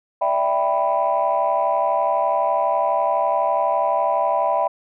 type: chord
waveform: sine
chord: E minor seventh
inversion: third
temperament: equal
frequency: 587.3 / 659.3 / 784 / 987.8 Hz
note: D5 / E5 / G5 / B5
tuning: 0 / 0 / 0 / 0 cents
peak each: -23 / -21 / -22 / -21 dBFS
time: 0.21-4.68 s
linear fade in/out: 10 ms
effects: tanh soft clip ceiling -9 dBFS